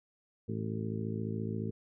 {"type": "harmonic tone with a mistuned harmonic", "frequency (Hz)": 54.4, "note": "A1", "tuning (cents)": -19, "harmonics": [2, 3, 4, 5, 6, 7, 8], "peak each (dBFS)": [-37, -41, -38, -45, -46, -43, -45], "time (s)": [0.48, 1.71], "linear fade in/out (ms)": 10, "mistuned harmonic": 8, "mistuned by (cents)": 47, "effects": []}